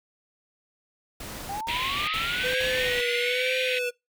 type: noise bursts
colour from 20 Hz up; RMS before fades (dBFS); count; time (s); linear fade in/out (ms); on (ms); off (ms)
pink; -38; 4; 1.2-3.011; 5; 410; 57
type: linear sweep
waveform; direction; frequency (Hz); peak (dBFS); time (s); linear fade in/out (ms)
sine; up; 775 to 2662; -30; 1.49-3.89; 5
type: band-pass noise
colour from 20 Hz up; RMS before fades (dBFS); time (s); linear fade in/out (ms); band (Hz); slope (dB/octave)
pink; -30; 1.68-3.79; 5; 2000 to 3800; 48
type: tone with vibrato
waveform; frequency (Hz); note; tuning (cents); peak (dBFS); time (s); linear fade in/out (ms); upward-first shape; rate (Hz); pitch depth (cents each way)
square; 497.4; B4; +12; -28; 2.43-3.91; 20; sine; 1.1; 56
effects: noise-tail reverb RT60 0.2 s tail -24 dB re dry